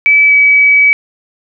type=tone with pitch glide; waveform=sine; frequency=2300 to 2281 Hz; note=D7 to C#7; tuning=-37 to +49 cents; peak=-4 dBFS; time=0.06-0.93 s; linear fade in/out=0 ms; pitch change=-14 cents; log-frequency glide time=0.27-0.33 s; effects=none